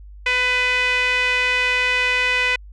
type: tone with band-pass filter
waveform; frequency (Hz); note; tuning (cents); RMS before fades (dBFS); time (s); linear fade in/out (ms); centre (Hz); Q
sawtooth; 499.7; B4; +20; -19; 0.26-2.56; 5; 2300; 4.2
effects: added 50 Hz sine -37 dBFS peak until 2.72 s + resampled to 24000 Hz